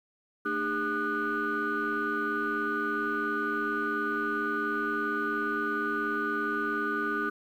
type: tone cluster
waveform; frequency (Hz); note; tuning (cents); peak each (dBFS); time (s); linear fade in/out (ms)
sine; 224.3 / 301.4 / 405.7 / 1214 / 1476; A3 / D4 / G#4 / D#6 / F#6; +34 / +45 / -41 / -43 / -5; -38 / -34 / -34 / -32 / -30; 0.45-7.3; 10
effects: tanh soft clip ceiling -21 dBFS + 10-bit